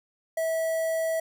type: tone with notch filter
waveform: square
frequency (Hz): 650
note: E5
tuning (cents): -24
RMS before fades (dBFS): -27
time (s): 0.37-1.2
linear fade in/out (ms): 5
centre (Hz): 3700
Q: 0.57
effects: none